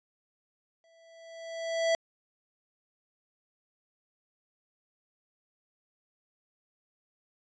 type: tone with exponential growth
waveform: square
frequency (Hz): 660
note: E5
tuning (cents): +2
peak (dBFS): -23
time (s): 0.84-1.95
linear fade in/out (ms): 1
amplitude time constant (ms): 240
effects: resampled to 16000 Hz